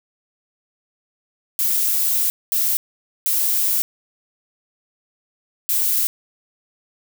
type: noise bursts at uneven times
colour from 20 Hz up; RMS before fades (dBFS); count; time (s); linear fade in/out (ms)
violet; -19; 4; 1.59-2.3 / 2.52-2.77 / 3.26-3.82 / 5.69-6.07; 0
effects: none